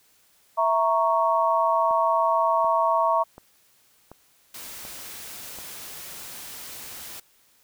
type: chord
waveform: sine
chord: A# diminished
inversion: second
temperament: equal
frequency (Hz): 659.3 / 932.3 / 1108.7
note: E5 / A#5 / C#6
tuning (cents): 0 / 0 / 0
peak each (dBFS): -23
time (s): 0.57-3.24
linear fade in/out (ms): 20
type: click train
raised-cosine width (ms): 1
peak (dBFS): -28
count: 6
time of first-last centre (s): 1.91-5.586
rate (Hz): 1.36
type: noise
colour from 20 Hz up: white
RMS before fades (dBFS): -39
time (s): 4.54-7.2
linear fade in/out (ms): 5
effects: white hiss -61 dBFS RMS until 7.63 s